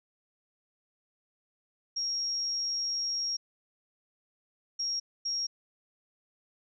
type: tone bursts at uneven times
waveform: sine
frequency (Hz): 5588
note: F8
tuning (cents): 0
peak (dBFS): -29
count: 3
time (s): 1.96-3.37 / 4.79-5 / 5.25-5.47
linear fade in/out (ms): 10
effects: none